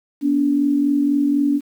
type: tone pair together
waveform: sine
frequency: 243 / 287 Hz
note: B3 / D4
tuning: -28 / -40 cents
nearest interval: minor third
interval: 288 cents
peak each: -22 / -15 dBFS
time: 0.21-1.61 s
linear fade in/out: 50 ms
effects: 8-bit